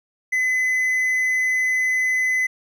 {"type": "tone", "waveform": "triangle", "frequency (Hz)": 2022, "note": "B6", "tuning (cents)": 40, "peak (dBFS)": -16, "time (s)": [0.32, 2.47], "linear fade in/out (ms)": 10, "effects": []}